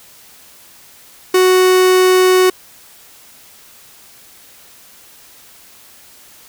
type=tone; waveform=45% pulse; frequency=370 Hz; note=F#4; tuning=in tune; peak=-8 dBFS; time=1.34-2.5 s; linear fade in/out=5 ms; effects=white hiss -43 dBFS RMS until 6.48 s